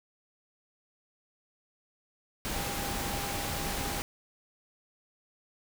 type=tone in noise; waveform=sine; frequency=803 Hz; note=G5; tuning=41 cents sharp; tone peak=-41 dBFS; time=2.54-4 s; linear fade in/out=0 ms; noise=pink; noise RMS=-34 dBFS; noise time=2.45-4.02 s; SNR=-10 dB; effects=none